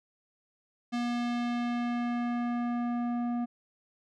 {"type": "tone with low-pass filter sweep", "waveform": "square", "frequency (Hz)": 240, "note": "B3", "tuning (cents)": -49, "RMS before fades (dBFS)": -31, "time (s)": [0.92, 3.46], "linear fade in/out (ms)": 20, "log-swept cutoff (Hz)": [5200, 810], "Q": 0.84, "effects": []}